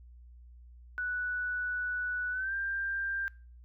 sine tone with pitch glide, 1480 to 1586.2 Hz, F#6 to G6, 0 to +20 cents, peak -31 dBFS, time 0.98-3.28 s, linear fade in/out 0 ms, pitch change +120 cents, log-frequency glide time 2.31-2.53 s, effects noise-tail reverb RT60 0.4 s tail -24 dB re dry + added 60 Hz sine -50 dBFS peak until 3.64 s

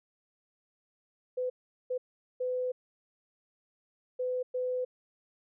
sine tone bursts at uneven times, 504 Hz, B4, 35 cents sharp, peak -29 dBFS, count 5, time 1.37-1.5 / 1.9-1.98 / 2.4-2.72 / 4.19-4.43 / 4.54-4.85 s, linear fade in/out 10 ms, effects none

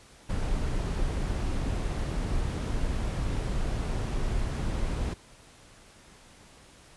brown noise, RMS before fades -29 dBFS, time 0.29-5.14 s, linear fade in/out 10 ms, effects pink hiss -54 dBFS RMS until 6.96 s + resampled to 24000 Hz

